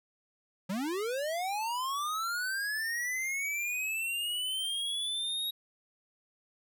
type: linear sweep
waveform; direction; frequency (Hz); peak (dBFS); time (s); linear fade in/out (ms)
square; up; 174.61 to 3805; -32; 0.69-5.51; 10
effects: none